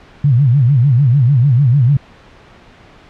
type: tone with vibrato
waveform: sine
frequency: 130.81 Hz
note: C3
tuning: in tune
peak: -7 dBFS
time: 0.24-1.97 s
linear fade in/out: 5 ms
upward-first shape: sine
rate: 6.7 Hz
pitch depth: 210 cents each way
effects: pink hiss -42 dBFS RMS until 3.09 s + low-pass 3000 Hz 12 dB/octave